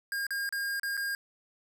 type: tone with dropouts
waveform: square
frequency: 1616 Hz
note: G#6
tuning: 48 cents flat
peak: -31 dBFS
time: 0.12-1.15 s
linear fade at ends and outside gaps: 1 ms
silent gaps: 0.267-0.306 / 0.491-0.525 / 0.797-0.832 / 0.969-0.975 s
effects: none